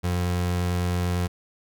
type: tone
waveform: 30% pulse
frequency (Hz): 88.9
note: F2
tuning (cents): +31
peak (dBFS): -20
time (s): 0.03-1.28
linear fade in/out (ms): 20
effects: none